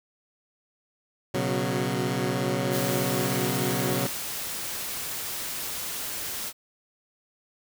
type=chord; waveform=15% pulse; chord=B suspended second; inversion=none; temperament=equal with one note detuned; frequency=121.91 / 138.59 / 185 Hz; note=B2 / C#3 / F#3; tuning=-22 / 0 / 0 cents; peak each=-23 dBFS; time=1.34-4.07 s; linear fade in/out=5 ms
type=noise; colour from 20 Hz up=white; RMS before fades=-33 dBFS; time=2.7-6.53 s; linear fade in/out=50 ms
effects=none